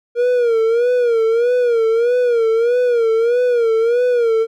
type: tone with vibrato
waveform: triangle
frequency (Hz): 471.2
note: A#4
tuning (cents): +19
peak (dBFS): -10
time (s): 0.15-4.47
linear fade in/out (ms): 50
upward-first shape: sine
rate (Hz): 1.6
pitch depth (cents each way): 94
effects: none